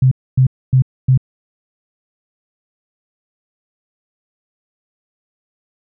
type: tone bursts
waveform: sine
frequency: 130 Hz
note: C3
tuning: 11 cents flat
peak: -7 dBFS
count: 4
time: 0.02-1.176 s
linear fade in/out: 5 ms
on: 94 ms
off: 260 ms
effects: none